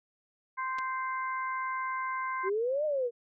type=harmonic tone; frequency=521 Hz; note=C5; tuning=7 cents flat; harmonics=2 / 3 / 4; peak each=-32 / -39 / -40 dBFS; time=0.57-2.5 s; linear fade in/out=20 ms
type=clicks; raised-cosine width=0.2 ms; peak=-27 dBFS; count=2; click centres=0.785 / 0.789 s
type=exponential two-way sweep; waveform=sine; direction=up then down; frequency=364.6 to 622.3 to 462.8 Hz; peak=-27 dBFS; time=2.43-3.11 s; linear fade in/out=50 ms; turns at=2.85 s
effects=none